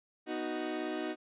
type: chord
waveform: 30% pulse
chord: B major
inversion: none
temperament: equal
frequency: 246.9 / 311.1 / 370 Hz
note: B3 / D#4 / F#4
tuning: 0 / 0 / 0 cents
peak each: -40 / -34 / -36 dBFS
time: 0.26-1.16 s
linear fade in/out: 50 ms
effects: resampled to 8000 Hz